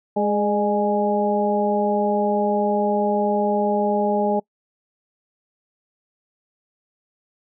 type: harmonic tone with a mistuned harmonic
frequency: 207.7 Hz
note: G#3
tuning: in tune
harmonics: 1 / 2 / 3 / 4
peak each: -23 / -23 / -23 / -23 dBFS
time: 0.16-4.4 s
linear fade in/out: 10 ms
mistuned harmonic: 3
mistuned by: -39 cents
effects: noise-tail reverb RT60 0.1 s tail -25 dB re dry